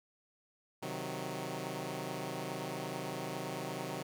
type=chord; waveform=10% pulse; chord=C diminished; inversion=none; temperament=equal; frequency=130.81 / 155.56 / 185 Hz; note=C3 / Eb3 / Gb3; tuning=0 / 0 / 0 cents; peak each=-34 dBFS; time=0.82-4.03 s; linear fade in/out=10 ms; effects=none